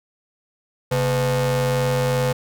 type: ring-modulated tone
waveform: 45% pulse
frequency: 185 Hz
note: F#3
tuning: in tune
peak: -15 dBFS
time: 0.91-2.33 s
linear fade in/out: 10 ms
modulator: 319 Hz
effects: none